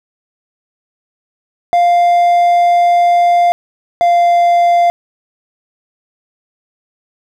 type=tone pair in turn; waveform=triangle; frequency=698.5 / 694.5 Hz; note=F5 / F5; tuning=0 / -10 cents; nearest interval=unison; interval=10 cents; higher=first; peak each=-5 dBFS; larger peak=neither; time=1.73-3.52 / 4.01-4.9 s; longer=first; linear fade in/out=0 ms; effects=none